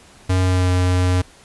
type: tone with pitch glide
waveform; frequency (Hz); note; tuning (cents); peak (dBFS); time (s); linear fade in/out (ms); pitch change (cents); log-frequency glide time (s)
square; 92.5 to 90.81; F#2 to F#2; 0 to -32; -15; 0.29-1.22; 10; -32; 0.41-0.71
effects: pink hiss -47 dBFS RMS until 1.44 s + resampled to 24000 Hz